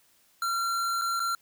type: tone with dropouts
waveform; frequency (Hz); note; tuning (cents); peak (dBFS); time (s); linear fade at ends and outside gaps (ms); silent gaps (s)
square; 1369; F6; -35; -27; 0.42-1.35; 2; 1.014-1.018 / 1.196-1.201
effects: white hiss -64 dBFS RMS until 1.41 s